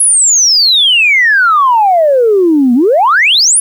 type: exponential two-way sweep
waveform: sine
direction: down then up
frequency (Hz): 10800 to 233.1 to 10800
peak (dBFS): -4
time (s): 0-3.6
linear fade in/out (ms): 5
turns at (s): 2.74
effects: tanh soft clip ceiling 0 dBFS + 7-bit